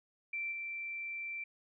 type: tone with level steps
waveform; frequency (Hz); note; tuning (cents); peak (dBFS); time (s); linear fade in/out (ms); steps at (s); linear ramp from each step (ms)
sine; 2345; D7; -3; -35 / -38; 0.33-1.44; 5; 0.51; 20
effects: none